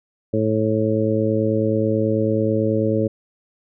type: harmonic tone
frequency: 109.2 Hz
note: A2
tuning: 13 cents flat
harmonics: 1 / 2 / 3 / 4 / 5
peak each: -23 / -23 / -23 / -23 / -23 dBFS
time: 0.33-3.08 s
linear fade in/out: 10 ms
effects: none